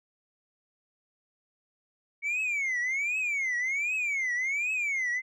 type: tone with vibrato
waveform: sine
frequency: 2224 Hz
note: C#7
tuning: 5 cents sharp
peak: -24 dBFS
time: 2.22-5.22 s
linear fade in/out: 50 ms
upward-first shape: triangle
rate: 1.3 Hz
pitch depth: 270 cents each way
effects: tanh soft clip ceiling -26 dBFS